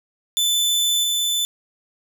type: tone with level steps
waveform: sawtooth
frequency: 3514 Hz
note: A7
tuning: 3 cents flat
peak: -14 / -16 dBFS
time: 0.37-1.45 s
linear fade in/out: 0 ms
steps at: 1.03 s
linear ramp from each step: 10 ms
effects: none